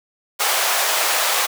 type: high-pass noise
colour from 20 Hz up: pink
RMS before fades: -19 dBFS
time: 0.39-1.47 s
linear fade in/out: 20 ms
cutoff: 600 Hz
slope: 24 dB/octave
effects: none